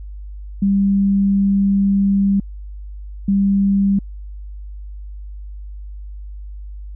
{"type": "tone bursts at uneven times", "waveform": "sine", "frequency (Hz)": 197.6, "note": "G3", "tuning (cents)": 14, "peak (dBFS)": -12, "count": 2, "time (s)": [[0.62, 2.4], [3.28, 3.99]], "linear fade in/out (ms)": 5, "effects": ["added 50 Hz sine -29 dBFS peak until 6.95 s"]}